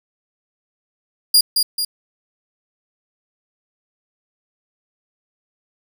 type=tone with echo; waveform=sawtooth; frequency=4833 Hz; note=D8; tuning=49 cents sharp; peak=-6 dBFS; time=1.34-1.41 s; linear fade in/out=5 ms; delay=220 ms; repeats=2; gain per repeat=-5 dB; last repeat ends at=1.85 s; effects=none